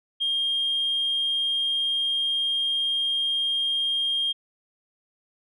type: tone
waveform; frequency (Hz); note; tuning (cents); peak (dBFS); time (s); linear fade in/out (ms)
sine; 3219; G7; +45; -21; 0.2-4.33; 20
effects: tanh soft clip ceiling -18 dBFS